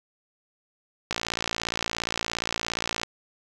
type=click train; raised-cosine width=0.2 ms; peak=-9 dBFS; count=111; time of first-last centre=1.11-3.033 s; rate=57.2 Hz; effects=none